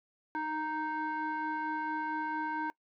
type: tone with frequency modulation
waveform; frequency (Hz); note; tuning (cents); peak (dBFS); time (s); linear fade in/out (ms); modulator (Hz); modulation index
sine; 932.3; A#5; 0; -31; 0.35-2.7; 0; 623; 0.98
effects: noise-tail reverb RT60 0.1 s tail -23 dB re dry + tanh soft clip ceiling -27 dBFS